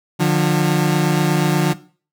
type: tone pair together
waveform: 30% pulse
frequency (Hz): 150.1 / 178.5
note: D3 / F3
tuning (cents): +38 / +38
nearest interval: minor third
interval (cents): 300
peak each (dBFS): -14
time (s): 0.19-1.74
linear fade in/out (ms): 20
effects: noise-tail reverb RT60 0.4 s tail -17 dB re dry